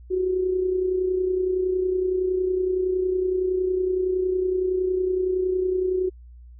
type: tone with amplitude modulation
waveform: sine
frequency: 370 Hz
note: F#4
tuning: in tune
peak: -18 dBFS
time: 0.1-6.1 s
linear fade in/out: 20 ms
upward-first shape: sine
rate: 30.8 Hz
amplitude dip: 50%
effects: added 60 Hz sine -42 dBFS peak until 6.59 s